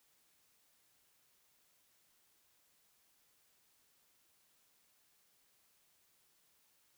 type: silence
effects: white hiss -73 dBFS RMS until 6.97 s